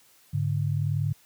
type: tone pair together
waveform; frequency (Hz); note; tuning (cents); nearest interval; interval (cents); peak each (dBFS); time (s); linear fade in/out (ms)
sine; 103.83 / 144.58; G#2 / D3; 0 / -27; tritone; 573; -26; 0.33-1.13; 10
effects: white hiss -59 dBFS RMS until 1.25 s + high-pass 60 Hz 12 dB/octave